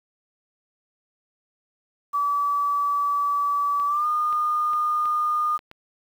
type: tone with pitch glide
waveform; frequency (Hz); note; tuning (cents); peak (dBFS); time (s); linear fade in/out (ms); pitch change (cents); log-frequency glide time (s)
sine; 1150 to 1218.4; D6 to D#6; -37 to -37; -20; 2.13-5.58; 20; +100; 3.87-4.06
type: clicks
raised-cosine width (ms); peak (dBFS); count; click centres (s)
0.3; -26; 6; 3.799 / 4.327 / 4.734 / 5.056 / 5.591 / 5.714
effects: 8-bit